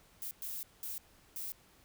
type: noise bursts at uneven times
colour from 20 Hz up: violet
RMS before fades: -41 dBFS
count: 4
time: 0.22-0.31 / 0.42-0.63 / 0.83-0.98 / 1.36-1.52 s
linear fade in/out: 0 ms
effects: pink hiss -64 dBFS RMS until 1.84 s